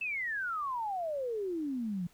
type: exponential sweep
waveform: sine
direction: down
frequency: 2675 to 168.2 Hz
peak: -32 dBFS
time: 0.01-2.07 s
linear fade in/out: 5 ms
effects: pink hiss -64 dBFS RMS until 2.13 s